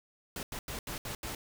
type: noise bursts at uneven times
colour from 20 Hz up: pink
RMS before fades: -39 dBFS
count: 6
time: 0.36-0.43 / 0.52-0.59 / 0.68-0.79 / 0.87-0.98 / 1.05-1.15 / 1.23-1.35 s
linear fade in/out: 2 ms
effects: none